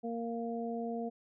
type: harmonic tone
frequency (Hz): 232.1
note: A#3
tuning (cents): -7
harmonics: 1 / 2 / 3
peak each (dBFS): -37 / -39 / -41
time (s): 0.03-1.1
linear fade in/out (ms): 20
effects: none